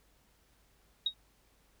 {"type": "tone with exponential decay", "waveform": "sine", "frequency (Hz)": 3776, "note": "A#7", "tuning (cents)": 22, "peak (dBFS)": -24, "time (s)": [1.06, 1.14], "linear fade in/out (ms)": 5, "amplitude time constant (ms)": 17, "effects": ["added 50 Hz sine -69 dBFS peak until 1.8 s", "pink hiss -69 dBFS RMS until 1.8 s"]}